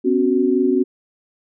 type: chord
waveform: sine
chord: B suspended second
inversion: none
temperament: equal with one note detuned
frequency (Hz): 252.7 / 277.2 / 370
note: B3 / C#4 / F#4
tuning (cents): +40 / 0 / 0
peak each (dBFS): -19 / -19 / -17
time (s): 0.04-0.84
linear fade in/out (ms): 20
effects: none